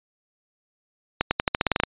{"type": "accelerating click train", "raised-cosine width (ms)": 0.3, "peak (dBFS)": -3, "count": 11, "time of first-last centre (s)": [1.21, 1.836], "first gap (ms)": 100, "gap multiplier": 0.89, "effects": ["resampled to 8000 Hz"]}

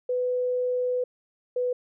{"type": "tone pair in turn", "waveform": "sine", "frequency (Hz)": [498.6, 496.2], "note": ["B4", "B4"], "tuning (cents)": [16, 8], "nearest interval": "unison", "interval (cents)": 8, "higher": "first", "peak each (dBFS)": -23, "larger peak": "neither", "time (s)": [[0.09, 1.04], [1.56, 1.73]], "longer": "first", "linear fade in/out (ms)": 5, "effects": []}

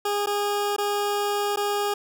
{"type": "tone with dropouts", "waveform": "20% pulse", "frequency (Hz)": 409.7, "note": "G#4", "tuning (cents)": -24, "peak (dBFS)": -18, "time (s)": [0.05, 1.94], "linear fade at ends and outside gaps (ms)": 5, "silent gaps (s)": [[0.261, 0.27], [0.764, 0.782], [1.561, 1.571]], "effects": []}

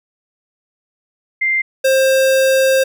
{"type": "tone pair in turn", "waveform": ["sine", "square"], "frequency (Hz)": [2093, 530.4], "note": ["C7", "C5"], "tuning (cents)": [0, 23], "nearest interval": "2 octaves", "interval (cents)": 2377, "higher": "first", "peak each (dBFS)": [-13, -11], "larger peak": "second", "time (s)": [[1.41, 1.62], [1.84, 2.84]], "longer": "second", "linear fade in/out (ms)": 10, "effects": []}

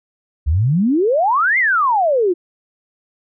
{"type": "exponential two-way sweep", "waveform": "sine", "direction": "up then down", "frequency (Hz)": [67.2, 2146, 335.1], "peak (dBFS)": -12, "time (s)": [0.46, 2.34], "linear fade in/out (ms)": 20, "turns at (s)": 1.58, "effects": []}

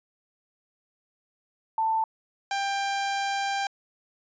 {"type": "tone pair in turn", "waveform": ["sine", "sawtooth"], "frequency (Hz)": [888, 792.7], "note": ["A5", "G5"], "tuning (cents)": [16, 19], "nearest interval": "major second", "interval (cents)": 197, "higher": "first", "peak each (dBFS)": -22, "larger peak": "neither", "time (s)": [[1.78, 2.04], [2.51, 3.67]], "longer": "second", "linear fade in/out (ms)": 2, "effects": ["resampled to 16000 Hz"]}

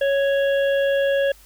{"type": "harmonic tone", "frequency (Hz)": 554.4, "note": "C#5", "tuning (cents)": 0, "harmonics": [1, 3, 5, 6], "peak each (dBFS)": [-17, -27, -35, -35], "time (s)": [0.01, 1.32], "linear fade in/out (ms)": 5, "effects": ["added 50 Hz sine -50 dBFS peak until 1.45 s", "white hiss -51 dBFS RMS until 1.45 s"]}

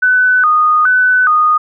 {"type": "tone with vibrato", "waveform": "sine", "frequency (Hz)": 1361, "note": "F6", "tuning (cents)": -45, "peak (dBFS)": -7, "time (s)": [0.02, 1.58], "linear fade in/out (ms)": 10, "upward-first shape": "square", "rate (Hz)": 1.2, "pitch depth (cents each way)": 170, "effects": []}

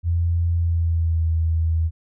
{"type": "tone with pitch glide", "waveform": "sine", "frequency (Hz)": [85, 81.4], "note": ["F2", "E2"], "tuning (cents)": [-46, -21], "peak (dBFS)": -17, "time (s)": [0.03, 1.91], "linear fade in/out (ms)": 50, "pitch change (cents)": -75, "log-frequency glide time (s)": [0.55, 1.27], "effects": []}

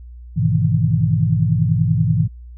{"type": "chord", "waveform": "sine", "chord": "E major seventh", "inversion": "first", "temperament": "just", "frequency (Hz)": [103.01, 123.61, 154.51, 164.81], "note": ["G#2", "B2", "D#3", "E3"], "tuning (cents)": [-14, 2, -12, 0], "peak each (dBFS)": -19, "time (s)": [0.36, 2.28], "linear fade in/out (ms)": 20, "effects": ["added 60 Hz sine -34 dBFS peak until 2.57 s"]}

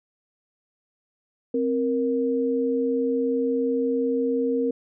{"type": "tone pair together", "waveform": "sine", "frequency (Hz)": [263, 468.6], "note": ["C4", "A#4"], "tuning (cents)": [9, 9], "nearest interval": "minor seventh", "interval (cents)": 1000, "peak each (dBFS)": [-24, -23], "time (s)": [1.54, 4.71], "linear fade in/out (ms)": 5, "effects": []}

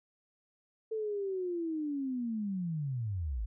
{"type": "linear sweep", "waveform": "sine", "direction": "down", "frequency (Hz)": [446.2, 47.04], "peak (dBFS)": -32, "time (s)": [0.91, 3.46], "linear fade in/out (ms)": 10, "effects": []}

